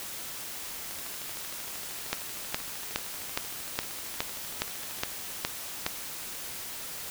two click trains, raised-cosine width 0.2 ms, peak -9 / -24 dBFS, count 10 / 54, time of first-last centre 2.13-5.864 / 0.91-4.987 s, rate 2.41 / 13 Hz, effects white hiss -39 dBFS RMS until 7.1 s

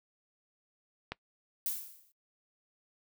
click, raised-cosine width 0.3 ms, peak -20 dBFS, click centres 1.12 s
violet noise with exponential decay, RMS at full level -31 dBFS, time 1.66-2.12 s, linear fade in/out 2 ms, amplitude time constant 99 ms
effects noise-tail reverb RT60 0.1 s tail -22 dB re dry

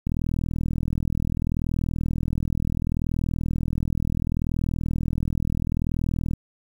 click train, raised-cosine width 5 ms, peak -13 dBFS, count 256, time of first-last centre 0.07-6.335 s, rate 40.7 Hz, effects 8-bit

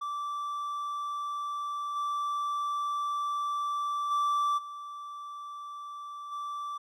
triangle tone with level steps, 1166 Hz, D6, 13 cents flat, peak -30 / -27 / -23 / -37 / -32 dBFS, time 0.01-6.78 s, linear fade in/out 10 ms, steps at 1.95 / 4.1 / 4.57 / 6.31 s, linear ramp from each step 20 ms, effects none

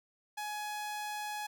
sawtooth tone, 840 Hz, G#5, 19 cents sharp, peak -33 dBFS, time 0.37-1.47 s, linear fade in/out 10 ms, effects none

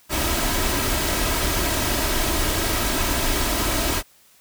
pink noise with comb filter, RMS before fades -22 dBFS, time 0.09-4.03 s, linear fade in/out 50 ms, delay 3.1 ms, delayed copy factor +0.5, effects white hiss -55 dBFS RMS until 4.4 s

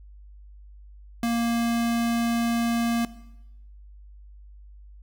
square tone, 233.5 Hz, A#3, 3 cents sharp, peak -23 dBFS, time 1.23-3.05 s, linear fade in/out 2 ms, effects noise-tail reverb RT60 0.9 s tail -17 dB re dry + added 50 Hz sine -44 dBFS peak until 5.02 s

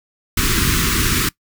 pink band-stop noise, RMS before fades -17 dBFS, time 0.37-1.29 s, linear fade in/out 5 ms, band 400 to 1100 Hz, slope 48 dB/octave, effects noise-tail reverb RT60 0.1 s tail -21 dB re dry

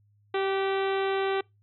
harmonic tone with a mistuned harmonic, 389 Hz, G4, 13 cents flat, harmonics 1 / 2 / 3 / 4 / 5 / 6 / 7 / 8 / 9 / 10, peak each -26 / -32 / -36 / -38 / -40 / -42 / -43 / -44 / -45 / -46 dBFS, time 0.34-1.41 s, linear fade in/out 5 ms, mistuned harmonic 4, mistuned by -27 cents, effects noise-tail reverb RT60 0.2 s tail -25 dB re dry + added 103 Hz sine -61 dBFS peak until 1.62 s

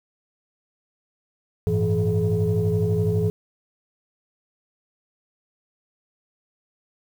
sine tone cluster, 96.9 / 108.9 / 166 / 425.2 Hz, G2 / A2 / E3 / G#4, -20 / -17 / +12 / +41 cents, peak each -23 dBFS, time 1.67-3.3 s, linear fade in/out 0 ms, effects tanh soft clip ceiling -13 dBFS + 8-bit

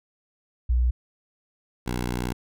sine / 10% pulse tone pair in turn, 60.9 / 60.9 Hz, B1 / B1, -24 / -24 cents, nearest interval unison, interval 0 cents, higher neither, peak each -18 dBFS, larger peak neither, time 0.69-0.91 / 1.86-2.33 s, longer second, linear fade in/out 10 ms, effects none

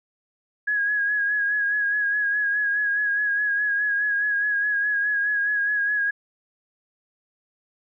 sine tone with vibrato, 1661.2 Hz, G#6, in tune, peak -20 dBFS, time 0.67-6.11 s, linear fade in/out 10 ms, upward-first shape sine, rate 4.8 Hz, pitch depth 37 cents each way, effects none

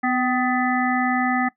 harmonic tone with a mistuned harmonic, 250.2 Hz, B3, 23 cents sharp, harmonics 1 / 3 / 5 / 7 / 8, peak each -22 / -23 / -27 / -28 / -28 dBFS, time 0.03-1.49 s, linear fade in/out 10 ms, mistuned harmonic 3, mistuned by +39 cents, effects noise-tail reverb RT60 0.1 s tail -18 dB re dry

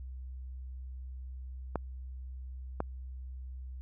clicks, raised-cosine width 1 ms, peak -17 dBFS, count 2, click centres 1.757 / 2.804 s, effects added 64 Hz sine -40 dBFS peak until 3.81 s

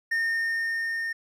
triangle tone with level ramp, 1827 Hz, A#6, 35 cents flat, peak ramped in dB -21 to -26 dBFS, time 0.11-1.13 s, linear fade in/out 10 ms, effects none

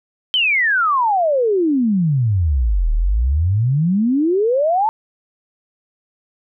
sine exponential two-way sweep, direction down then up, 3148 to 36.71 to 904 Hz, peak -13 dBFS, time 0.34-4.89 s, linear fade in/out 0 ms, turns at 2.92 s, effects none

